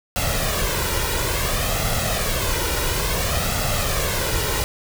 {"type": "noise with flanger", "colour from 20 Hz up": "pink", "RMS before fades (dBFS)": -22, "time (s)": [0.16, 4.64], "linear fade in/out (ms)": 0, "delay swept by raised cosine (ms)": [1.5, 2.1], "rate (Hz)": 0.58, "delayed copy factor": 0.6, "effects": []}